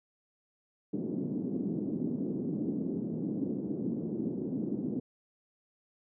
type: band-pass noise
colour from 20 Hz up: pink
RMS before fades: -34 dBFS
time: 0.93-5 s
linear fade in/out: 5 ms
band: 190 to 330 Hz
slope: 24 dB/octave
effects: none